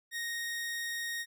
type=tone; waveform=sawtooth; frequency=1864.7 Hz; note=A#6; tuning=in tune; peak=-31 dBFS; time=0.11-1.26 s; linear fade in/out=50 ms; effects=none